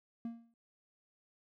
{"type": "tone with exponential decay", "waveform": "triangle", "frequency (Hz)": 231.8, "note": "A#3", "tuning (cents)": -10, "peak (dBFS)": -33, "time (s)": [0.25, 0.54], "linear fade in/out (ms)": 2, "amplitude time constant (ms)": 63, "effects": []}